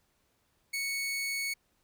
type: tone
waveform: sawtooth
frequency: 2217 Hz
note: C#7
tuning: in tune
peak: -28 dBFS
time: 0.73-1.54 s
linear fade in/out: 10 ms
effects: pink hiss -73 dBFS RMS until 1.83 s